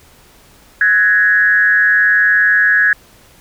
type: tone with frequency modulation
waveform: sine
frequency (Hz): 1670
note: G#6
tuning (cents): +9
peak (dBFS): -8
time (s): 0.81-2.93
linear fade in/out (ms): 2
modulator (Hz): 179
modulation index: 0.7
effects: pink hiss -46 dBFS RMS until 3.4 s